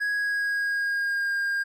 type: tone with pitch glide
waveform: triangle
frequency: 1661.2 to 1611.1 Hz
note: G#6 to G6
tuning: 0 to +47 cents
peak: -22 dBFS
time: 0-1.64 s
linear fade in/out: 20 ms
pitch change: -53 cents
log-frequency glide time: 0.11-1.33 s
effects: none